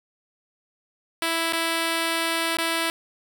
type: tone with dropouts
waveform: 5% pulse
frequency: 330 Hz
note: E4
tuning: 2 cents sharp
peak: -11 dBFS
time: 1.22-2.9 s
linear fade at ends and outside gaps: 1 ms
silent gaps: 1.525-1.532 / 2.57-2.584 s
effects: none